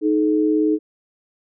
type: tone pair together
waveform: sine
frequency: 311.1 / 429.1 Hz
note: D#4 / A4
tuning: 0 / -43 cents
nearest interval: tritone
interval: 557 cents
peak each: -16 / -20 dBFS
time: 0.01-0.79 s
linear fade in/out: 50 ms
effects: none